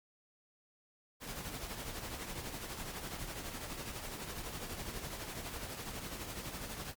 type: noise with tremolo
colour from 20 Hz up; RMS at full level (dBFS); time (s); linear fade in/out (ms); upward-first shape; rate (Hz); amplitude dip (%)
pink; -41; 1.2-6.95; 50; triangle; 12; 55
effects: Opus 48 kbps